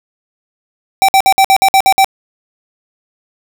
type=tone bursts; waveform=square; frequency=775 Hz; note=G5; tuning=20 cents flat; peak=-6 dBFS; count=9; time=1.02-2.045 s; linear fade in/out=0 ms; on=65 ms; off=55 ms; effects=none